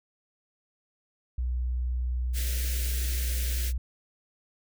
sine tone, 61.74 Hz, B1, in tune, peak -26 dBFS, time 1.38-3.78 s, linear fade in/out 5 ms
white band-stop noise, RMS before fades -36 dBFS, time 2.33-3.73 s, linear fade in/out 50 ms, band 590 to 1500 Hz, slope 48 dB/octave
effects none

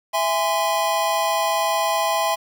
square chord, E augmented, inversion none, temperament just, 659.3 / 824.1 / 1030.1 Hz, E5 / G#5 / B#5, 0 / -14 / -27 cents, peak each -24 dBFS, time 0.13-2.36 s, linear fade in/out 20 ms, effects 8-bit

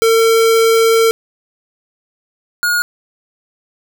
square tone pair in turn, 452.7 / 1437.2 Hz, A4 / F6, +49 / +49 cents, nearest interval octave + minor sixth, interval 2000 cents, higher second, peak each -9 / -13 dBFS, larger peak first, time 0.02-1.11 / 2.63-2.82 s, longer first, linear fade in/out 0 ms, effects none

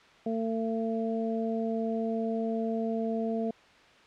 harmonic tone, 225.2 Hz, A3, 40 cents sharp, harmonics 1 / 2 / 3, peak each -30 / -33 / -35 dBFS, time 0.26-3.51 s, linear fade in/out 5 ms, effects white hiss -56 dBFS RMS until 4.06 s + low-pass 3000 Hz 12 dB/octave

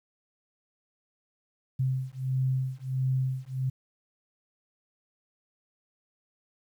sine beating tone pair, 130 / 131.5 Hz, C3 / C3, -11 / +9 cents, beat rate 1.5 Hz, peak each -29 dBFS, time 1.79-3.7 s, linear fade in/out 10 ms, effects 10-bit

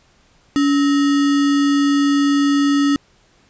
sine tone with sample-and-hold, 283.8 Hz, C#4, 41 cents sharp, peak -12 dBFS, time 0.56-2.96 s, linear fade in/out 0 ms, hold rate 1575 Hz, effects pink hiss -55 dBFS RMS until 3.49 s + resampled to 16000 Hz

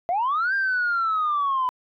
sine linear two-way sweep, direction up then down, 665 to 1605 to 997 Hz, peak -19 dBFS, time 0.09-1.69 s, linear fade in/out 0 ms, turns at 0.54 s, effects tanh soft clip ceiling -17 dBFS

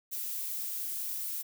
violet noise, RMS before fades -36 dBFS, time 0.11-1.43 s, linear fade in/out 20 ms, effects none

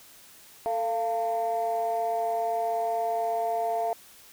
sine tone cluster, 445.8 / 690 / 899 Hz, A4 / F5 / A5, +23 / -21 / +37 cents, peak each -32 / -25 / -34 dBFS, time 0.66-3.93 s, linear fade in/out 0 ms, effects tanh soft clip ceiling -19 dBFS + white hiss -52 dBFS RMS until 4.32 s

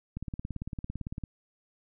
click train, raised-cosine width 5 ms, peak -23 dBFS, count 20, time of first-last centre 0.17-1.237 s, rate 17.8 Hz, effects none

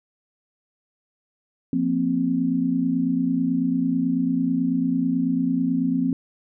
sine chord, F suspended fourth, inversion none, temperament just, 174.61 / 232.8 / 261.9 Hz, F3 / Bb3 / C4, 0 / -2 / +2 cents, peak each -26 / -26 / -21 dBFS, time 1.73-6.13 s, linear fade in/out 2 ms, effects none

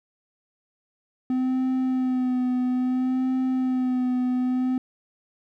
triangle tone with vibrato, 255 Hz, C4, 44 cents flat, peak -19 dBFS, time 1.3-4.78 s, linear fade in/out 2 ms, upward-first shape sine, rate 0.6 Hz, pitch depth 27 cents each way, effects none

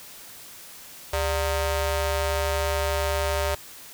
sawtooth ring-modulated tone, 331 Hz, E4, 7 cents sharp, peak -16 dBFS, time 1.13-3.55 s, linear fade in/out 5 ms, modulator 259 Hz, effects white hiss -44 dBFS RMS until 3.93 s

